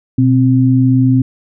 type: tone pair together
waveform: sine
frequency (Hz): 123.73 / 261.6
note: B2 / C4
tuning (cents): +4 / 0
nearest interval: octave + minor second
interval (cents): 1296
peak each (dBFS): -10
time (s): 0.18-1.22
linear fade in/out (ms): 5
effects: none